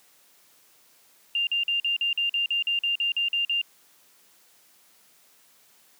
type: tone bursts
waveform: sine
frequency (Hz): 2795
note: F7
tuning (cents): +1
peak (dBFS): -22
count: 14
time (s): 1.35-3.615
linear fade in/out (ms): 2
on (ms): 120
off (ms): 45
effects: white hiss -59 dBFS RMS until 5.99 s + high-pass 150 Hz 12 dB/octave